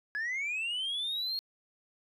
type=linear sweep; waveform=sine; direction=up; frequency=1661.2 to 4308 Hz; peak=-29 dBFS; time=0.15-1.39 s; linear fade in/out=0 ms; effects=tanh soft clip ceiling -30 dBFS